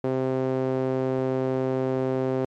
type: tone with band-pass filter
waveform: sawtooth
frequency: 130.81 Hz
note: C3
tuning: in tune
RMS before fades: -25 dBFS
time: 0.04-2.45 s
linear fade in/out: 0 ms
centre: 430 Hz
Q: 1.7
effects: MP3 64 kbps